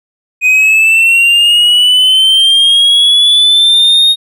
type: linear sweep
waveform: triangle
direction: up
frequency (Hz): 2489 to 3729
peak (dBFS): -3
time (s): 0.41-4.16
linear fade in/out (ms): 50
effects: none